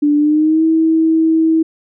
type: tone with pitch glide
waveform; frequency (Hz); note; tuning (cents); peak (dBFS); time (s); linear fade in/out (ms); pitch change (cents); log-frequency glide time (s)
sine; 293.7 to 322.1; D4 to E4; 0 to -40; -9; 0.02-1.63; 10; +160; 0.16-0.64
effects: none